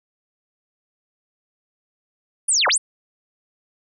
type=linear two-way sweep; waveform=sine; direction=down then up; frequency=9956 to 456.4 to 9956 Hz; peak=-15 dBFS; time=2.48-2.78 s; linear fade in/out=10 ms; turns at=2.68 s; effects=none